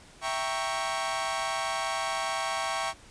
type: chord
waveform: sawtooth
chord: E diminished seventh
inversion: none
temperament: equal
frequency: 659.3 / 784 / 932.3 / 1108.7 Hz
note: E5 / G5 / Bb5 / Db6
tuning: 0 / 0 / 0 / 0 cents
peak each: -31 / -30 / -33 / -29 dBFS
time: 0.21-2.94 s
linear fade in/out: 50 ms
effects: pink hiss -53 dBFS RMS until 3.1 s + resampled to 22050 Hz